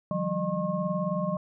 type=tone cluster; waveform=sine; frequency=151.8 / 175.6 / 194.3 / 610 / 1079 Hz; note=D#3 / F3 / G3 / D#5 / C#6; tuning=-42 / +10 / -15 / -34 / -47 cents; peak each=-38 / -30 / -33 / -31 / -35 dBFS; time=0.11-1.37 s; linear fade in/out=2 ms; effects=none